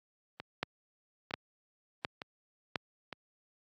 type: two click trains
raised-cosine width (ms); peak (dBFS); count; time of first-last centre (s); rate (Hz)
0.3; -24 / -15; 4 / 4; 0.4-3.127 / 0.63-2.758; 1.1 / 1.41
effects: high-pass 100 Hz 12 dB/octave + AAC 48 kbps